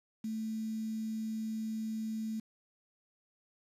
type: tone with quantisation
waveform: sine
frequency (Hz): 220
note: A3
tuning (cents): 0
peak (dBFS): -34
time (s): 0.24-2.4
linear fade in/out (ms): 5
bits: 9
effects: resampled to 32000 Hz